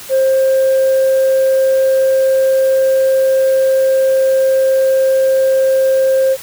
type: tone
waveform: sine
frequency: 530 Hz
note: C5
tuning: 22 cents sharp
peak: -7 dBFS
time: 0.09-6.37 s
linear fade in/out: 50 ms
effects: tanh soft clip ceiling -7 dBFS + white hiss -32 dBFS RMS until 6.42 s